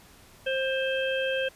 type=harmonic tone with a mistuned harmonic; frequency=529 Hz; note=C5; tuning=19 cents sharp; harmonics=1 / 3 / 5 / 6; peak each=-27 / -32 / -34 / -35 dBFS; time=0.46-1.49 s; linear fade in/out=10 ms; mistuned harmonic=5; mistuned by=-16 cents; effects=pink hiss -54 dBFS RMS until 1.55 s + resampled to 32000 Hz